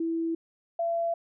sine tone pair in turn, 329.6 / 675.4 Hz, E4 / E5, 0 / +42 cents, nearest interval octave, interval 1242 cents, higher second, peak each -26 / -25 dBFS, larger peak second, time 0-0.35 / 0.79-1.14 s, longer neither, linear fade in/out 5 ms, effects none

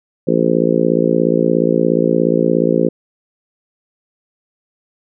harmonic tone, 57 Hz, A#1, 38 cents flat, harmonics 3 / 4 / 5 / 6 / 7 / 8 / 9, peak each -19 / -19 / -19 / -19 / -19 / -19 / -19 dBFS, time 0.27-2.89 s, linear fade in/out 10 ms, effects none

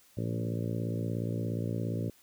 harmonic tone with a mistuned harmonic, 57.1 Hz, A#1, 35 cents flat, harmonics 2 / 3 / 4 / 5 / 6 / 7 / 8 / 9 / 10, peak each -33 / -37 / -39 / -41 / -43 / -44 / -45 / -46 / -47 dBFS, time 0.17-2.1 s, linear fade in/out 5 ms, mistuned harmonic 2, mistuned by -30 cents, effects white hiss -62 dBFS RMS until 2.22 s

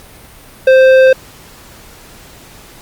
sine tone with tanh clipping, 523 Hz, C5, 1 cent flat, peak -5 dBFS, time 0.67-1.13 s, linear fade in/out 5 ms, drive 12 dB, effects pink hiss -38 dBFS RMS until 2.81 s + Opus 48 kbps

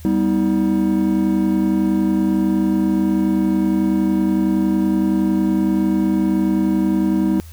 triangle chord, G augmented, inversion none, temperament equal with one note detuned, 196 / 246.9 / 317.5 Hz, G3 / B3 / D#4, 0 / 0 / +35 cents, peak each -16 / -20 / -16 dBFS, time 0.05-7.4 s, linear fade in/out 0 ms, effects added 81 Hz sine -35 dBFS peak until 7.52 s + white hiss -47 dBFS RMS until 7.52 s

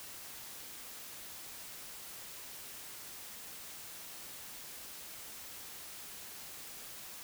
silence, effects white hiss -48 dBFS RMS until 7.23 s

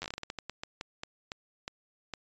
slowing click train, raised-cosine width 0.2 ms, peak -20 dBFS, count 18, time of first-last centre 0.02-2.137 s, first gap 10 ms, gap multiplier 1.27, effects resampled to 16000 Hz

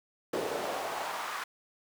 brown noise with high-pass filter sweep, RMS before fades -35 dBFS, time 0.33-1.44 s, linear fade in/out 5 ms, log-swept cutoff 400 to 1300 Hz, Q 2.1, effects none

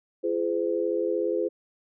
sine tone cluster, 341.4 / 418.3 / 511 Hz, F4 / G#4 / C5, -39 / +12 / -41 cents, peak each -28 dBFS, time 0.23-1.49 s, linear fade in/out 20 ms, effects none

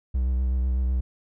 triangle tone with vibrato, 63.5 Hz, B1, 49 cents sharp, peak -19 dBFS, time 0.14-1.01 s, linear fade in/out 10 ms, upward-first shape sine, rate 8 Hz, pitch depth 39 cents each way, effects none

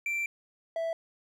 triangle tone pair in turn, 2349 / 659.2 Hz, D7 / E5, 0 / 0 cents, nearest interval octave + minor seventh, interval 2200 cents, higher first, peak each -27 dBFS, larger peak neither, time 0.06-0.26 / 0.76-0.93 s, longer first, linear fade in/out 2 ms, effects none

